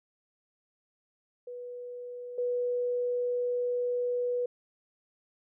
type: tone pair in turn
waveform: sine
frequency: 490 / 490 Hz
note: B4 / B4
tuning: -14 / -14 cents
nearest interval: unison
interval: 0 cents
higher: neither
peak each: -38 / -27 dBFS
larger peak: second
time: 1.47-2.38 / 2.38-4.46 s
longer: second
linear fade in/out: 5 ms
effects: none